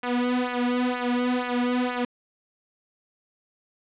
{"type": "tone with flanger", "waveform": "sawtooth", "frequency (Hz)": 246.9, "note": "B3", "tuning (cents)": 0, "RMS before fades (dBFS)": -25, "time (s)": [0.03, 2.05], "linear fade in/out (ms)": 5, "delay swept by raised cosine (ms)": [0.22, 2.92], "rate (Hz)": 2.1, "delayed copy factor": -1, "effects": ["resampled to 8000 Hz", "8-bit"]}